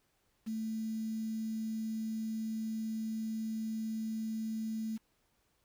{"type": "tone with quantisation", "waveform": "sine", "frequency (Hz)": 220.5, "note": "A3", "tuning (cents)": 4, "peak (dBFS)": -34, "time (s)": [0.46, 4.98], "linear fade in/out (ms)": 20, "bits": 9, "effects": ["pink hiss -75 dBFS RMS until 5.64 s"]}